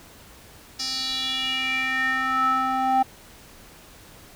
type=tone with band-pass filter sweep; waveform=square; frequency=261.6 Hz; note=C4; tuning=in tune; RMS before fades=-24 dBFS; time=0.79-3.03 s; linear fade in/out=10 ms; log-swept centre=5200 to 820 Hz; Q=5.3; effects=pink hiss -48 dBFS RMS until 4.35 s